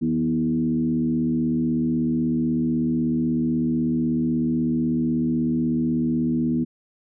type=tone with frequency modulation; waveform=sine; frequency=243.3 Hz; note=B3; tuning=26 cents flat; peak=-19 dBFS; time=0.01-6.65 s; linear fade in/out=20 ms; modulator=76.2 Hz; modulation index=0.92; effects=none